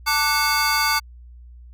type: tone cluster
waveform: square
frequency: 886 / 1172 / 1481 / 2191 / 4675 Hz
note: A5 / D6 / F#6 / C#7 / D8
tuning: +12 / -4 / +1 / -21 / -9 cents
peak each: -25 dBFS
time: 0.06-1 s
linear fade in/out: 20 ms
effects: added 60 Hz sine -40 dBFS peak until 1.73 s